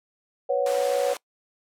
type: chord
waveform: sine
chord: B suspended second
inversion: none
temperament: equal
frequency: 493.9 / 554.4 / 740 Hz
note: B4 / C#5 / F#5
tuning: 0 / 0 / 0 cents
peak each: -25 / -23 / -29 dBFS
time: 0.49-1.14 s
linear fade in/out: 10 ms
type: band-pass noise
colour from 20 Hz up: pink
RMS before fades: -37 dBFS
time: 0.66-1.17 s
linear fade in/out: 2 ms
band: 410 to 12000 Hz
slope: 24 dB/octave
effects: noise-tail reverb RT60 0.1 s tail -23 dB re dry